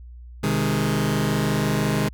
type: chord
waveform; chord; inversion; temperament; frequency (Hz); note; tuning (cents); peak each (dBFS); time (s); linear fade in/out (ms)
sawtooth; Ab major; first; just; 129.78 / 155.74 / 207.7; C3 / Eb3 / Ab3; -14 / +2 / 0; -21 / -20 / -20; 0.43-2.09; 10
effects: added 60 Hz sine -38 dBFS peak until 2.13 s